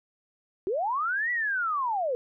sine linear two-way sweep, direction up then down, 348.3 to 1973 to 468 Hz, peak -25 dBFS, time 0.67-2.15 s, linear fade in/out 0 ms, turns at 1.31 s, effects none

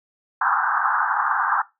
white band-pass noise, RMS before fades -21 dBFS, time 0.41-1.62 s, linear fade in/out 5 ms, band 780 to 1600 Hz, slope 96 dB/octave, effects noise-tail reverb RT60 0.2 s tail -18 dB re dry

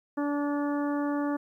harmonic tone, 289.2 Hz, D4, 27 cents flat, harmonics 1 / 2 / 3 / 4 / 5 / 6, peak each -27 / -35 / -38 / -39 / -43 / -45 dBFS, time 0.17-1.37 s, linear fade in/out 10 ms, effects 11-bit

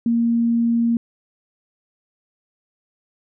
sine tone, 233.1 Hz, A#3, in tune, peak -15 dBFS, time 0.06-0.97 s, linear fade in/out 2 ms, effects none

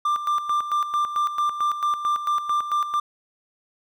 triangle tone with tremolo, 1187 Hz, D6, 18 cents sharp, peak -17 dBFS, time 0.05-3 s, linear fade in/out 5 ms, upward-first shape square, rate 4.5 Hz, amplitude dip 65%, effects none

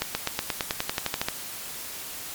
accelerating click train, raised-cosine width 0.2 ms, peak -7 dBFS, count 14, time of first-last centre 0.02-1.285 s, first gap 130 ms, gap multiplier 0.95, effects white hiss -37 dBFS RMS until 2.34 s + MP3 96 kbps

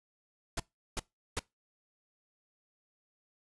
pink noise bursts, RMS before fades -33 dBFS, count 3, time 0.57-1.394 s, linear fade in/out 5 ms, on 28 ms, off 370 ms, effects noise-tail reverb RT60 0.2 s tail -23 dB re dry + resampled to 24000 Hz

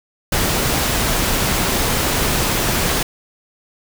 pink noise, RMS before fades -18 dBFS, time 0.32-3.03 s, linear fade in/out 5 ms, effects none

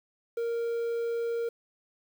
triangle tone with quantisation, 466.2 Hz, A#4, in tune, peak -26 dBFS, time 0.37-1.49 s, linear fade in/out 5 ms, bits 9, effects none

